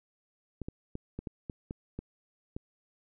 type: clicks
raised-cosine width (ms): 3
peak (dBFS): -24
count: 9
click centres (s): 0.617 / 0.685 / 0.954 / 1.19 / 1.272 / 1.498 / 1.709 / 1.99 / 2.565
effects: none